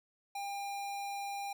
square tone, 801 Hz, G5, 37 cents sharp, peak -38 dBFS, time 0.35-1.53 s, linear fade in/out 5 ms, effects none

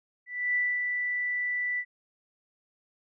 sine tone with ADSR envelope, 1974 Hz, B6, 1 cent flat, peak -23 dBFS, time 0.26-1.85 s, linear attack 290 ms, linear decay 240 ms, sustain -4 dB, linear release 62 ms, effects none

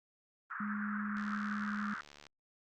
white band-pass noise, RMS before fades -42 dBFS, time 0.5-2.01 s, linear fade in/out 2 ms, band 1200 to 1600 Hz, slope 48 dB/octave
sine tone, 207.7 Hz, G#3, in tune, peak -36 dBFS, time 0.6-1.94 s, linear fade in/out 5 ms
click train, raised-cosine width 0.2 ms, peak -35 dBFS, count 81, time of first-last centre 1.17-2.267 s, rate 72.9 Hz
effects Opus 32 kbps

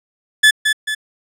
30% pulse tone with echo, 1729 Hz, A6, 31 cents flat, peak -4 dBFS, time 0.43-0.51 s, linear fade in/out 10 ms, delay 220 ms, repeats 2, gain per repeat -6 dB, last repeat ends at 0.95 s, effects low-pass 11000 Hz 12 dB/octave

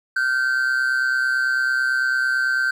triangle tone pair together, 1414 / 1543 Hz, F6 / G6, +21 / -28 cents, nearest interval major second, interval 151 cents, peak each -23 / -17 dBFS, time 0.16-2.71 s, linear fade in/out 5 ms, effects none

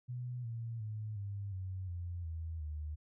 sine tone with pitch steps, 123.47 / 115.2 / 107.49 / 100.29 / 93.57 / 87.31 / 81.46 / 76 Hz, B2 / A#2 / A2 / G2 / F#2 / F2 / E2 / D#2, 0 / -20 / -40 / +40 / +20 / 0 / -20 / -40 cents, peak -38 dBFS, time 0.08-2.96 s, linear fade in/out 20 ms, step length 360 ms, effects none

